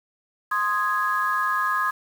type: chord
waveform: sine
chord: Ab major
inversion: first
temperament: equal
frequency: 1046.5 / 1244.5 / 1661.2 Hz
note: C6 / Eb6 / Ab6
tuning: 0 / 0 / 0 cents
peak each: -25 / -24 / -25 dBFS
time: 0.51-1.91 s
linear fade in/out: 10 ms
effects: tanh soft clip ceiling -11 dBFS + 7-bit